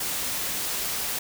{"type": "noise", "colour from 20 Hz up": "white", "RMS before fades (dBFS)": -29, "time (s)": [0, 1.19], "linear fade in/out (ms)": 5, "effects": []}